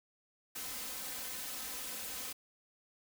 white noise with comb filter, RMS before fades -42 dBFS, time 0.55-2.33 s, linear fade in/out 10 ms, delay 3.9 ms, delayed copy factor +0.8, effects none

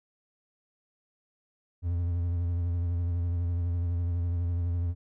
triangle tone with vibrato, 86.5 Hz, F2, 16 cents flat, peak -24 dBFS, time 1.82-4.95 s, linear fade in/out 50 ms, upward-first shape sine, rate 12 Hz, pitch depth 38 cents each way, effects none

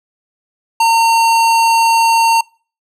square tone, 913 Hz, A#5, 36 cents flat, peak -9 dBFS, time 0.8-2.41 s, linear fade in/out 5 ms, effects noise-tail reverb RT60 0.4 s tail -26 dB re dry + low-pass 11000 Hz 12 dB/octave

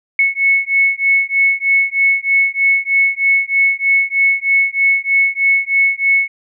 sine beating tone pair, 2200 / 2203.2 Hz, C#7 / C#7, -14 / -11 cents, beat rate 3.2 Hz, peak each -14 dBFS, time 0.19-6.28 s, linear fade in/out 2 ms, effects none

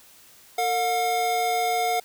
square tone pair together, 453.5 / 719.4 Hz, A#4 / F#5, -48 / -49 cents, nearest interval minor sixth, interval 799 cents, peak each -30 / -23 dBFS, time 0.58-2 s, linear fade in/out 5 ms, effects white hiss -52 dBFS RMS until 2.04 s

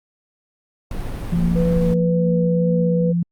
brown noise, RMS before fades -25 dBFS, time 0.91-1.94 s, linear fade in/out 2 ms
sine tone, 171.9 Hz, F3, 27 cents flat, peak -16 dBFS, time 1.32-3.23 s, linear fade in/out 5 ms
sine tone with tremolo, 228.9 Hz, A#3, 31 cents flat, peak -25 dBFS, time 1.36-3.1 s, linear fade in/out 5 ms, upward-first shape sine, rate 2.3 Hz, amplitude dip 55%
sine tone with vibrato, 494.9 Hz, B4, 4 cents sharp, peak -20 dBFS, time 1.55-3.13 s, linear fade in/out 20 ms, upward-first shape triangle, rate 2 Hz, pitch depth 12 cents each way
effects Opus 48 kbps

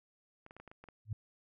clicks, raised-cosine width 0.5 ms, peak -37 dBFS, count 8, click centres 0.464 / 0.509 / 0.566 / 0.6 / 0.677 / 0.715 / 0.84 / 0.887 s
sine tone with exponential growth, 107.4 Hz, A2, 41 cents flat, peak -31 dBFS, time 1.05-1.13 s, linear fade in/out 5 ms, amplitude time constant 17 ms
effects none

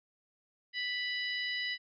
harmonic tone, 987.8 Hz, B5, in tune, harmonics 2 / 3 / 4 / 5, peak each -35 / -39 / -41 / -43 dBFS, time 0.73-1.78 s, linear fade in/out 50 ms, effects none

